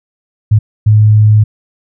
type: tone bursts at uneven times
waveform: sine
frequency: 106.9 Hz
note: A2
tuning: 49 cents flat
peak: -3 dBFS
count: 2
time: 0.51-0.59 / 0.86-1.44 s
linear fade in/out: 10 ms
effects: none